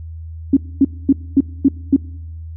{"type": "tone bursts", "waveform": "sine", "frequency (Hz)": 274.1, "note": "C#4", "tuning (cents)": -19, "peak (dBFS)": -6, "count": 6, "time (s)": [0.53, 1.964], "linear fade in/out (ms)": 5, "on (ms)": 39, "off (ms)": 240, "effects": ["noise-tail reverb RT60 0.8 s tail -23 dB re dry", "added 81 Hz sine -28 dBFS peak until 2.56 s"]}